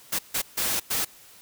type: noise bursts at uneven times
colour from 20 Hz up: white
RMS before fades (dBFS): -26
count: 4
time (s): 0.12-0.19 / 0.34-0.42 / 0.57-0.8 / 0.9-1.05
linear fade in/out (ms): 10
effects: white hiss -51 dBFS RMS until 1.41 s